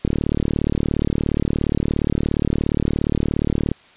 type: click train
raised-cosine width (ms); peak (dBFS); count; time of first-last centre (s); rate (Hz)
3; -6; 137; 0.05-3.716; 37.1
effects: white hiss -49 dBFS RMS until 3.96 s + resampled to 8000 Hz